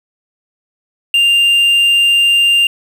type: tone with quantisation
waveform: triangle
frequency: 2794 Hz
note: F7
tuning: in tune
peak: -6 dBFS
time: 1.14-2.67 s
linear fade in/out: 2 ms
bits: 6
effects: none